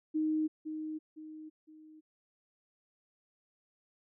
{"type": "tone with echo", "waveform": "sine", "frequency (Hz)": 311.1, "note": "D#4", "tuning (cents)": 0, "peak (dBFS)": -28, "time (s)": [0.14, 0.48], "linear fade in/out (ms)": 20, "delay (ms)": 510, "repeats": 3, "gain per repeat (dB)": -8, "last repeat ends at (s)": 2.01, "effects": []}